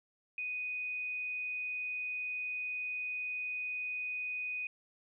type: tone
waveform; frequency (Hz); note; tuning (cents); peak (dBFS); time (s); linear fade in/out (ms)
sine; 2489; D#7; 0; -35; 0.38-4.67; 2
effects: none